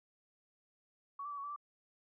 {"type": "tone with pitch steps", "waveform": "sine", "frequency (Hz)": [1122, 1169, 1149, 1115, 1158, 1170], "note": ["C#6", "D6", "D6", "C#6", "D6", "D6"], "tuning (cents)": [21, -8, -38, 10, -25, -7], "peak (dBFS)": -40, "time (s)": [1.19, 1.562], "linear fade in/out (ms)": 5, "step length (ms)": 62, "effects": []}